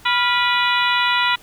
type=harmonic tone with a mistuned harmonic; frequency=490 Hz; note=B4; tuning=14 cents flat; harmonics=2 / 3 / 4 / 5 / 6 / 7 / 8; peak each=-20 / -22 / -23 / -24 / -25 / -25 / -26 dBFS; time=0.05-1.36 s; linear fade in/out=10 ms; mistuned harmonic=3; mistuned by=-82 cents; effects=pink hiss -47 dBFS RMS until 1.42 s